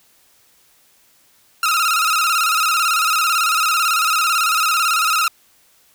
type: tone with vibrato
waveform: sawtooth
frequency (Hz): 1318.5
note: E6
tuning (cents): 0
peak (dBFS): -11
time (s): 1.63-5.28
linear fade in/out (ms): 2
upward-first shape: square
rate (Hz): 18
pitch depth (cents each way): 71
effects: white hiss -55 dBFS RMS until 5.94 s